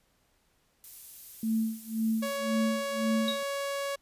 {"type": "noise", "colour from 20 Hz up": "violet", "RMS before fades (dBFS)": -44, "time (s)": [0.84, 2.37], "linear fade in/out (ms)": 0}
{"type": "tone with tremolo", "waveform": "sine", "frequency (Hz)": 222.4, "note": "A3", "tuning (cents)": 19, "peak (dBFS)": -24, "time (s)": [1.43, 3.43], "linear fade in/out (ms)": 2, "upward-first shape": "sine", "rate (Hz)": 1.9, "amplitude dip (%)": 95}
{"type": "tone", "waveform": "sawtooth", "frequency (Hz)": 559, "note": "C#5", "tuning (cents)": 14, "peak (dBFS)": -27, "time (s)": [2.22, 3.96], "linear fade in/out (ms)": 10}
{"type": "tone with exponential decay", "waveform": "triangle", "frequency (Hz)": 3816, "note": "A#7", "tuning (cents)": 40, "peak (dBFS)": -25, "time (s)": [3.28, 3.48], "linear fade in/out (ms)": 1, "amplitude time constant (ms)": 42}
{"effects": ["pink hiss -70 dBFS RMS until 4.01 s", "resampled to 32000 Hz"]}